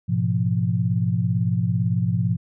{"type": "tone cluster", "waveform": "sine", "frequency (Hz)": [106.4, 124.3, 173.1], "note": ["G#2", "B2", "F3"], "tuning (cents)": [42, 12, -15], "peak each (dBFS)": -23, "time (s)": [0.08, 2.37], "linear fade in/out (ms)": 20, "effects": []}